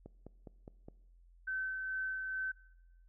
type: click train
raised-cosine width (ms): 2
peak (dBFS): -35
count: 5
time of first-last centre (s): 0.06-0.885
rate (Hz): 4.85
type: tone with tremolo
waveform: sine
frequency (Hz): 1533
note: G6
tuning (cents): -39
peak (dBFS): -34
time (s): 1.47-2.52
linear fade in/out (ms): 10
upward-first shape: sine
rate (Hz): 2.3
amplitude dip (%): 30
effects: noise-tail reverb RT60 0.9 s tail -21 dB re dry + added 43 Hz sine -59 dBFS peak until 3.08 s